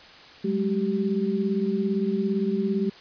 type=tone cluster; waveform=sine; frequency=190.9 / 208.5 / 386.4 Hz; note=G3 / G#3 / G4; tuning=-46 / +7 / -25 cents; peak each=-28 / -25 / -27 dBFS; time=0.44-2.9 s; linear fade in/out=10 ms; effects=white hiss -47 dBFS RMS until 3 s + resampled to 11025 Hz